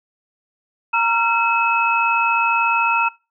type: tone cluster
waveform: sine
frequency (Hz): 929 / 1367 / 2583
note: A#5 / F6 / E7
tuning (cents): -6 / -37 / -36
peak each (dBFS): -19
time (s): 0.93-3.09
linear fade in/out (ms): 10
effects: noise-tail reverb RT60 0.3 s tail -24 dB re dry